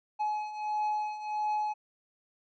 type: beating tone pair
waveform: triangle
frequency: 846 / 847.5 Hz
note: G#5 / G#5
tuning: +32 / +35 cents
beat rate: 1.5 Hz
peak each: -34 / -29 dBFS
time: 0.19-1.74 s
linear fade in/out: 20 ms
effects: resampled to 16000 Hz